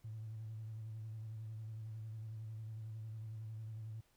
triangle tone with vibrato, 110 Hz, A2, in tune, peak -40 dBFS, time 0.04-4.01 s, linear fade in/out 10 ms, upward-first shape square, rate 11 Hz, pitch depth 30 cents each way, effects tanh soft clip ceiling -41 dBFS + pink hiss -74 dBFS RMS until 4.16 s

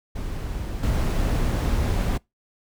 brown noise with level steps, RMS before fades -30 / -22 dBFS, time 0.15-2.18 s, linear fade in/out 10 ms, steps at 0.83 s, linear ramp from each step 5 ms, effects noise-tail reverb RT60 0.2 s tail -25 dB re dry

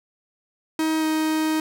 45% pulse tone with pitch glide, 316.5 to 313.4 Hz, D#4 to D#4, +30 to +13 cents, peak -20 dBFS, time 0.79-1.6 s, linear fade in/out 2 ms, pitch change -17 cents, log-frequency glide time 0.99-1.05 s, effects none

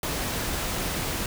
pink noise, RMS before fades -29 dBFS, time 0.03-1.26 s, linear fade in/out 2 ms, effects none

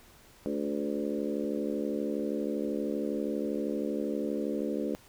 harmonic tone with a mistuned harmonic, 72.6 Hz, D2, 19 cents flat, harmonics 3 / 4 / 5 / 6 / 7 / 8, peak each -35 / -34 / -37 / -38 / -37 / -42 dBFS, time 0.46-4.95 s, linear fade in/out 0 ms, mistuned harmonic 6, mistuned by -26 cents, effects pink hiss -57 dBFS RMS until 5.08 s

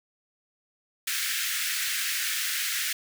pink high-pass noise, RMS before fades -29 dBFS, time 1.07-2.93 s, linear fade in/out 5 ms, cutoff 1500 Hz, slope 48 dB/octave, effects none

